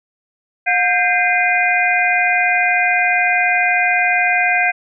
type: tone cluster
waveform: sine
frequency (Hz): 719 / 1583 / 2070 / 2444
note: F#5 / G6 / C7 / D#7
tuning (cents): -50 / +17 / -19 / -32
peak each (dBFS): -18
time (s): 0.66-4.72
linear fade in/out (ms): 20
effects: none